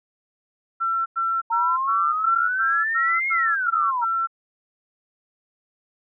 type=tone bursts; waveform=sine; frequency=1348 Hz; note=E6; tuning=38 cents sharp; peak=-20 dBFS; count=10; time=0.8-4.273 s; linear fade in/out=20 ms; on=260 ms; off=97 ms
type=exponential two-way sweep; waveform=sine; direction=up then down; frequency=912 to 2178 to 912 Hz; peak=-21 dBFS; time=1.5-4.05 s; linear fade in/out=10 ms; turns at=3.3 s
effects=none